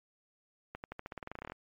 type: accelerating click train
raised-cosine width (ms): 0.5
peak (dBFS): -26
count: 17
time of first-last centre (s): 0.75-1.52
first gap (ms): 89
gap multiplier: 0.91
effects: MP3 48 kbps